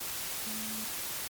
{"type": "tone in noise", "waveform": "sine", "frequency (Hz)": 218.7, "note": "A3", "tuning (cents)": -10, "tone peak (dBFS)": -41, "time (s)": [0.46, 0.85], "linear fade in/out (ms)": 10, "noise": "white", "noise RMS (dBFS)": -37, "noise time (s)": [0, 1.28], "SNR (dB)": -7, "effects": ["MP3 96 kbps"]}